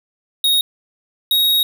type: tone pair in turn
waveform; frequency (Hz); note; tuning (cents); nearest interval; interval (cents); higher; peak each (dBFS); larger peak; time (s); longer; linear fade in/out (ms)
square; 3752 / 3776; A#7 / A#7; +11 / +22; unison; 11; second; -13; neither; 0.44-0.61 / 1.31-1.63; second; 2
effects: none